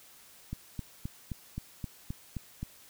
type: click train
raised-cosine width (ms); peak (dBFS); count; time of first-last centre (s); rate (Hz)
5; -23; 9; 0.53-2.63; 3.81
effects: white hiss -56 dBFS RMS until 2.89 s